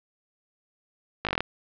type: slowing click train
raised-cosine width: 0.3 ms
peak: -9 dBFS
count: 8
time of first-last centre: 1.25-1.406 s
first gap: 18 ms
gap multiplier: 1.07
effects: low-pass 4000 Hz 12 dB/octave